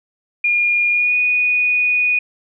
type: tone with pitch glide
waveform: sine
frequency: 2422 to 2470 Hz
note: D#7 to D#7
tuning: -47 to -13 cents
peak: -13 dBFS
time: 0.44-2.19 s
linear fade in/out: 5 ms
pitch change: +34 cents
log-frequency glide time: 0.91-1.16 s
effects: none